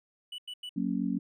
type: tone bursts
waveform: triangle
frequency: 2960 Hz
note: F#7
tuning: in tune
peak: -36 dBFS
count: 3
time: 0.32-0.693 s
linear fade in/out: 5 ms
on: 63 ms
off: 92 ms
type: chord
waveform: sine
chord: F# major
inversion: none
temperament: just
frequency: 185 / 231.2 / 277.5 Hz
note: F#3 / A#3 / C#4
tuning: 0 / -14 / +2 cents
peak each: -32 dBFS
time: 0.76-1.19 s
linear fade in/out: 10 ms
effects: none